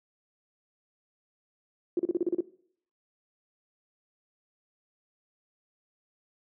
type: tone bursts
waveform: sine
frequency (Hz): 350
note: F4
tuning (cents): +4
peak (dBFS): -22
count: 8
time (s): 1.97-2.406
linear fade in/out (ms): 2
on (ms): 23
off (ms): 36
effects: noise-tail reverb RT60 0.6 s tail -20 dB re dry + high-pass 200 Hz 12 dB/octave